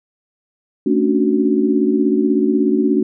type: chord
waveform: sine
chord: D major seventh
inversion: second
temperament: equal with one note detuned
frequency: 221.7 / 277.2 / 293.7 / 370 Hz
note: A3 / C#4 / D4 / F#4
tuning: +13 / 0 / 0 / 0 cents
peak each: -18 dBFS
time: 0.86-3.03 s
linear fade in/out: 5 ms
effects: none